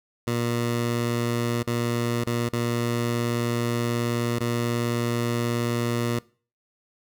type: tone with dropouts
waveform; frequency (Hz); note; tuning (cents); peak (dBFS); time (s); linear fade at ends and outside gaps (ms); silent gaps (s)
15% pulse; 118.7; A#2; +32; -17; 0.27-6.19; 5; 1.629-1.673 / 2.239-2.267 / 2.489-2.53 / 4.388-4.405
effects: noise-tail reverb RT60 0.4 s tail -22 dB re dry